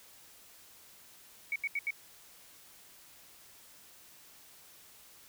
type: tone bursts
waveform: sine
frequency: 2241 Hz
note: C#7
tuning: 18 cents sharp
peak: -30 dBFS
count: 4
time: 1.52-1.906 s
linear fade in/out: 2 ms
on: 38 ms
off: 78 ms
effects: white hiss -57 dBFS RMS until 5.28 s